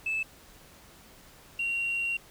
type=tone pair in turn; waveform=sine; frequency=2622 / 2753 Hz; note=E7 / F7; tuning=-10 / -25 cents; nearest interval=minor second; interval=85 cents; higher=second; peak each=-26 / -26 dBFS; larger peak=neither; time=0.06-0.23 / 1.59-2.17 s; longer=second; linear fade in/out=5 ms; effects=tanh soft clip ceiling -24 dBFS + pink hiss -54 dBFS RMS until 2.3 s